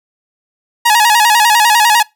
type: tone with vibrato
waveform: sawtooth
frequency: 895 Hz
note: A5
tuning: 29 cents sharp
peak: -3 dBFS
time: 0.85-2.03 s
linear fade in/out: 10 ms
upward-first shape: square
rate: 10 Hz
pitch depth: 94 cents each way
effects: noise-tail reverb RT60 0.2 s tail -23 dB re dry